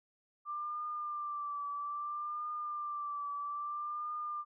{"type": "tone with vibrato", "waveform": "sine", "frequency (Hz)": 1182, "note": "D6", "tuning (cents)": 11, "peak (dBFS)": -36, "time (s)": [0.45, 4.45], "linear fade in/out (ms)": 50, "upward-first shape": "triangle", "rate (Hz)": 0.61, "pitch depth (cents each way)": 48, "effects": []}